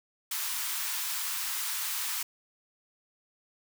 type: high-pass noise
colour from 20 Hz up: white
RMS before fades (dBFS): -33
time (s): 0.31-2.23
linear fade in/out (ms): 5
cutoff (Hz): 880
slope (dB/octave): 48
effects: none